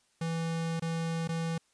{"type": "tone with dropouts", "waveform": "square", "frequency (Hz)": 164.81, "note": "E3", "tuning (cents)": 0, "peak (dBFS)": -31, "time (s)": [0.21, 1.58], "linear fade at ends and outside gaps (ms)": 5, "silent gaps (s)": [[0.797, 0.821], [1.276, 1.289]], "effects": ["white hiss -70 dBFS RMS until 1.73 s", "resampled to 22050 Hz"]}